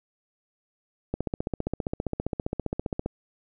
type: click train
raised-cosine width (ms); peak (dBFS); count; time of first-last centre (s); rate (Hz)
2; -14; 30; 1.14-3.061; 15.1
effects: none